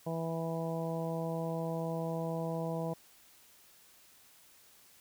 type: harmonic tone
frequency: 164.2 Hz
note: E3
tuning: 6 cents flat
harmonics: 1 / 2 / 3 / 4 / 5 / 6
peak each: -36 / -43 / -39 / -40 / -46 / -46 dBFS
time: 0.06-2.94 s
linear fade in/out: 10 ms
effects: white hiss -61 dBFS RMS until 5 s